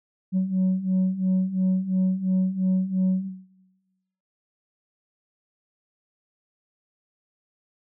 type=beating tone pair; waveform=sine; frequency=185 / 187.9 Hz; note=F#3 / F#3; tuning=0 / +27 cents; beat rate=2.9 Hz; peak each=-23 / -19 dBFS; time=0.32-3.29 s; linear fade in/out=50 ms; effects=noise-tail reverb RT60 1.0 s tail -17 dB re dry + tanh soft clip ceiling -17 dBFS